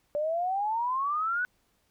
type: exponential sweep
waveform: sine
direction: up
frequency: 580 to 1506 Hz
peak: -26 dBFS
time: 0.15-1.45 s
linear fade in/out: 0 ms
effects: pink hiss -71 dBFS RMS until 1.9 s